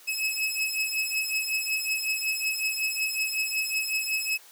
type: beating tone pair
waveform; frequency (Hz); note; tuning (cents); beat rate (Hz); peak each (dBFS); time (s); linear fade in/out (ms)
sawtooth; 2573 / 2578.4; E7 / E7; -43 / -39; 5.4; -26; 0.07-4.38; 20
effects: white hiss -52 dBFS RMS until 4.51 s + high-pass 400 Hz 12 dB/octave